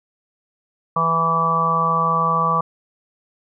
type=harmonic tone; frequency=164.81 Hz; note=E3; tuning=in tune; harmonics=1 / 3 / 4 / 5 / 6 / 7; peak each=-25 / -28 / -29 / -29 / -24 / -17 dBFS; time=0.96-2.61 s; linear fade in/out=5 ms; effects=none